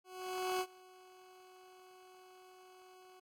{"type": "tone with ADSR envelope", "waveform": "20% pulse", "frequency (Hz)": 370, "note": "F#4", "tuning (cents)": 0, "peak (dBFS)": -28, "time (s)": [0.04, 3.2], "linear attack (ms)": 560, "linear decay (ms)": 62, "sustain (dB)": -24, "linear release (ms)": 9, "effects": ["AAC 64 kbps"]}